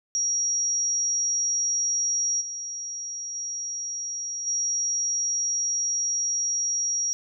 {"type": "tone with level steps", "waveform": "sine", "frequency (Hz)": 5680, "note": "F8", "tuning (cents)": 28, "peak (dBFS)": [-22, -31, -29, -23], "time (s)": [0.15, 7.13], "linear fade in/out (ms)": 0, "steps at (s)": [2.4, 3.34, 4.46], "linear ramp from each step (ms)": 20, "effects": []}